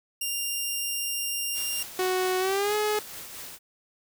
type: tone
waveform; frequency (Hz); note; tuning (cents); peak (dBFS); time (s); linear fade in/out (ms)
10% pulse; 2794; F7; 0; -19; 0.21-1.83; 5
type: noise with tremolo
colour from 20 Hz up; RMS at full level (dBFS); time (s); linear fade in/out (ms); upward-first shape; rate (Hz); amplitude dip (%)
white; -39; 1.53-3.59; 50; triangle; 4.4; 40
type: tone with pitch glide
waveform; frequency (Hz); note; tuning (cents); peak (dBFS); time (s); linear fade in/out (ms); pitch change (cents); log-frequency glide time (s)
sawtooth; 370 to 422.6; F#4 to G#4; 0 to +30; -20; 1.99-2.99; 2; +230; 2.39-2.75
effects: none